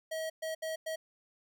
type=tone bursts at uneven times; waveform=square; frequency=639 Hz; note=D#5; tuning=46 cents sharp; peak=-35 dBFS; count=4; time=0.11-0.3 / 0.42-0.55 / 0.62-0.76 / 0.86-0.96 s; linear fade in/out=10 ms; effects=none